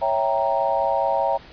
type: chord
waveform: sine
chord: C# diminished seventh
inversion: none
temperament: equal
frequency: 554.4 / 659.3 / 784 / 932.3 Hz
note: C#5 / E5 / G5 / Bb5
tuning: 0 / 0 / 0 / 0 cents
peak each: -24 dBFS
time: 0.01-1.38 s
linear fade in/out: 20 ms
effects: pink hiss -45 dBFS RMS until 1.52 s + resampled to 11025 Hz